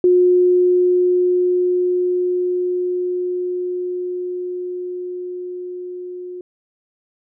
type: tone with level ramp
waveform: sine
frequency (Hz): 360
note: F#4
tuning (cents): -47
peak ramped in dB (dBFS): -9 to -28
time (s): 0.04-6.41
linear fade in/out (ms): 2
effects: none